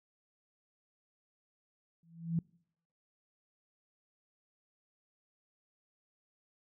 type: tone with exponential growth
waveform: sine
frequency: 166.5 Hz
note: E3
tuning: 18 cents sharp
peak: -26 dBFS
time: 2.03-2.39 s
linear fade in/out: 2 ms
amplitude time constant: 78 ms
effects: noise-tail reverb RT60 0.7 s tail -26 dB re dry